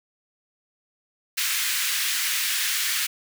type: high-pass noise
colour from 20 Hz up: pink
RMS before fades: -25 dBFS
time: 1.37-3.07 s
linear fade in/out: 10 ms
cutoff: 1700 Hz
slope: 24 dB/octave
effects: none